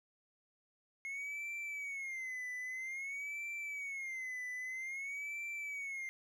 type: tone with vibrato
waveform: triangle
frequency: 2162 Hz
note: C#7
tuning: 44 cents flat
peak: -38 dBFS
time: 1.05-6.09 s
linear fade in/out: 0 ms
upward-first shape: sine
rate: 0.51 Hz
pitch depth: 140 cents each way
effects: none